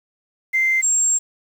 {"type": "tone pair in turn", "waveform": "sine", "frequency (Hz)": [2084, 7517], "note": ["C7", "A#8"], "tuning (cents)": [-7, 13], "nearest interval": "octave + minor seventh", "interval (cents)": 2220, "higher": "second", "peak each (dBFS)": -14, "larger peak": "neither", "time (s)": [[0.53, 0.82], [0.82, 1.19]], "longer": "second", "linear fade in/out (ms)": 20, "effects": ["tanh soft clip ceiling -10 dBFS", "7-bit"]}